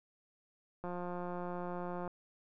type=click train; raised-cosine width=1 ms; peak=-28 dBFS; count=220; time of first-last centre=0.84-2.077 s; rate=177 Hz; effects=none